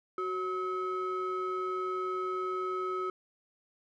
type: ring-modulated tone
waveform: triangle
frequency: 455.3 Hz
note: A#4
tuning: 41 cents flat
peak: -26 dBFS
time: 0.18-3.1 s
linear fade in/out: 2 ms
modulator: 827 Hz
effects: none